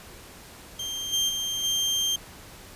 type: tone with level steps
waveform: 30% pulse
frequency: 3170 Hz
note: G7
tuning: 19 cents sharp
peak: -27 / -19 / -24 / -20 dBFS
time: 0.79-2.16 s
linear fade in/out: 5 ms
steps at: 1.12 / 1.28 / 1.63 s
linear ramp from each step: 20 ms
effects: pink hiss -46 dBFS RMS until 2.75 s + resampled to 32000 Hz